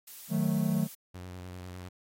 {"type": "noise", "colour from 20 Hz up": "blue", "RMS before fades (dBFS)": -46, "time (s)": [0.07, 0.95], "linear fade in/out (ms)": 5}
{"type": "chord", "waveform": "triangle", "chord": "D# diminished", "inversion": "none", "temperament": "equal", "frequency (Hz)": [155.56, 185, 220], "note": ["D#3", "F#3", "A3"], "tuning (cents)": [0, 0, 0], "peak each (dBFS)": -28, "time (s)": [0.29, 0.88], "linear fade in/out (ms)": 50}
{"type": "tone with vibrato", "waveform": "sawtooth", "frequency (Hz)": 90.6, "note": "F#2", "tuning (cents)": -36, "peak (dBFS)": -37, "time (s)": [1.14, 1.89], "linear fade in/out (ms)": 10, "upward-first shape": "sine", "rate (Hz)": 9.9, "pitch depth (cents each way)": 30}
{"effects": ["AAC 48 kbps"]}